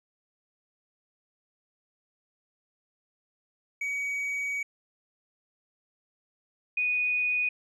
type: tone pair in turn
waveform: triangle / sine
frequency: 2261 / 2477 Hz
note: C#7 / D#7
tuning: +34 / -8 cents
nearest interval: major second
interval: 158 cents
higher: second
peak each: -27 / -24 dBFS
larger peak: second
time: 3.81-4.63 / 6.77-7.49 s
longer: first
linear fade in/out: 5 ms
effects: resampled to 24000 Hz